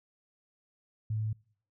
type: tone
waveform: sine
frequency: 108.6 Hz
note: A2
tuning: 22 cents flat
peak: -29 dBFS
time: 1.1-1.33 s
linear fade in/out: 5 ms
effects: noise-tail reverb RT60 0.6 s tail -26 dB re dry